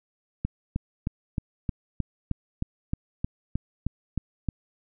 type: click train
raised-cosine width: 5 ms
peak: -14 dBFS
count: 14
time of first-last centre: 0.45-4.487 s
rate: 3.22 Hz
effects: none